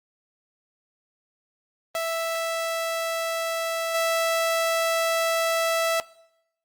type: tone with level steps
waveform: sawtooth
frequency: 659.3 Hz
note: E5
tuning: in tune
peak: -21 / -17 dBFS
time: 1.95-6 s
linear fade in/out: 0 ms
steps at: 3.94 s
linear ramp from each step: 10 ms
effects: noise-tail reverb RT60 0.8 s tail -21 dB re dry + Opus 32 kbps